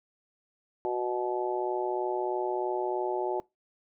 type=harmonic tone; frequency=123.1 Hz; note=B2; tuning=5 cents flat; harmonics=3 / 4 / 5 / 6 / 7; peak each=-30 / -39 / -35 / -38 / -34 dBFS; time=0.85-3.4 s; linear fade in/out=0 ms; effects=noise-tail reverb RT60 0.2 s tail -23 dB re dry